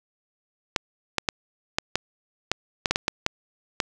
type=clicks; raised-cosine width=0.2 ms; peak=-4 dBFS; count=12; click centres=0.762 / 1.183 / 1.288 / 1.785 / 1.956 / 2.516 / 2.858 / 2.91 / 2.959 / 3.081 / 3.264 / 3.802 s; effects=none